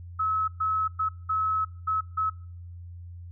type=tone bursts at uneven times; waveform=sine; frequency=1291 Hz; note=E6; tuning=37 cents flat; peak=-23 dBFS; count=6; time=0.19-0.48 / 0.6-0.88 / 0.99-1.09 / 1.29-1.65 / 1.87-2.01 / 2.17-2.3 s; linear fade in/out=10 ms; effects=noise-tail reverb RT60 0.6 s tail -24 dB re dry + added 87 Hz sine -39 dBFS peak until 3.31 s